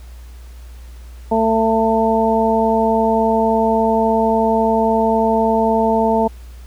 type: harmonic tone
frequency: 223.6 Hz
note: A3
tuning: 28 cents sharp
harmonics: 1 / 2 / 3 / 4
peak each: -18 / -18 / -18 / -18 dBFS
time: 1.31-6.28 s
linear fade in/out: 10 ms
effects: added 60 Hz sine -33 dBFS peak until 6.66 s + pink hiss -49 dBFS RMS until 6.66 s